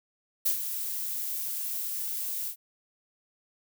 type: noise with ADSR envelope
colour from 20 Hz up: violet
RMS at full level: -24 dBFS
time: 0.45-2.56 s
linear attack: 14 ms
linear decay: 100 ms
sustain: -9 dB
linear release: 87 ms
effects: none